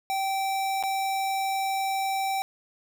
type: tone with dropouts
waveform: square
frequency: 776 Hz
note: G5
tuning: 18 cents flat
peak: -26 dBFS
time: 0.1-2.42 s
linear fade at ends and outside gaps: 0 ms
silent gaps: 0.827-0.836 s
effects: none